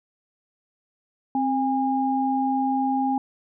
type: tone pair together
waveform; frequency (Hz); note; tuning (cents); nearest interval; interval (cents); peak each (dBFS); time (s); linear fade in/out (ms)
sine; 263.7 / 814.8; C4 / G#5; +14 / -33; octave + minor sixth; 1953; -23; 1.35-3.18; 2
effects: none